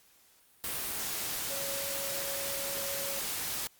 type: tone in noise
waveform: sine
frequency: 554.4 Hz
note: C#5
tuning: in tune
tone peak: -40 dBFS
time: 1.5-3.19 s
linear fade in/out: 0 ms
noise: white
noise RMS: -35 dBFS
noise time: 0.64-3.67 s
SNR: -8 dB
effects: white hiss -63 dBFS RMS until 3.79 s + Opus 48 kbps